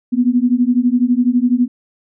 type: beating tone pair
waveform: sine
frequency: 240 / 252 Hz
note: B3 / B3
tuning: -49 / +35 cents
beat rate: 12 Hz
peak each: -14 dBFS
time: 0.12-1.68 s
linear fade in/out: 20 ms
effects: none